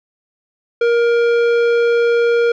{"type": "tone with tanh clipping", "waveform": "sine", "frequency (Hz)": 470.4, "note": "A#4", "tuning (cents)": 16, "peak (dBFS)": -13, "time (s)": [0.81, 2.52], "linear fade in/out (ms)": 5, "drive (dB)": 13, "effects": []}